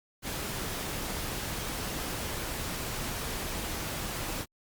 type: noise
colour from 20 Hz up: pink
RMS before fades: -35 dBFS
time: 0.22-4.46 s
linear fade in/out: 50 ms
effects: Opus 48 kbps